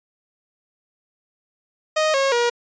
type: tone with pitch steps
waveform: sawtooth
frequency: 622.3 / 544.9 / 477.1 Hz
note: D#5 / C#5 / A#4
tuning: 0 / -30 / +40 cents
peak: -13 dBFS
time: 1.96-2.5 s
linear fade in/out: 10 ms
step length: 180 ms
effects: resampled to 16000 Hz